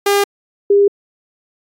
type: tone pair in turn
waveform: sawtooth / sine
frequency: 403 / 403 Hz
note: G4 / G4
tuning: +48 / +48 cents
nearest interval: unison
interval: 0 cents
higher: neither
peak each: -7 dBFS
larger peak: neither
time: 0.06-0.24 / 0.7-0.88 s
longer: neither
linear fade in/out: 5 ms
effects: AAC 64 kbps